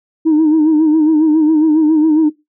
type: tone with vibrato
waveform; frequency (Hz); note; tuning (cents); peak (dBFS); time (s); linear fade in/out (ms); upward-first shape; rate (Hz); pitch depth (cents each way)
sine; 311.1; D#4; 0; -6; 0.25-2.3; 20; sine; 7.3; 66
effects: noise-tail reverb RT60 0.2 s tail -20 dB re dry + tanh soft clip ceiling -5 dBFS